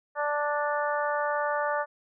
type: harmonic tone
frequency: 293.7 Hz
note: D4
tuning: in tune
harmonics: 2 / 3 / 4 / 5 / 6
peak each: -29 / -31 / -32 / -34 / -36 dBFS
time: 0.15-1.86 s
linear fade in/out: 50 ms
effects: none